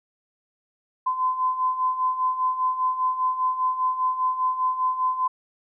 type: beating tone pair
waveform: sine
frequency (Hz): 1020 / 1025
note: C6 / C6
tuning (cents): -44 / -36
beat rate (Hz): 5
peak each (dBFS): -28 / -22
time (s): 1.06-5.28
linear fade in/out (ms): 10
effects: none